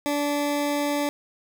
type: tone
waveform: 20% pulse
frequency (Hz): 290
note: D4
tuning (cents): -22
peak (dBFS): -18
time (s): 0.06-1.09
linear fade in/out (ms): 0
effects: none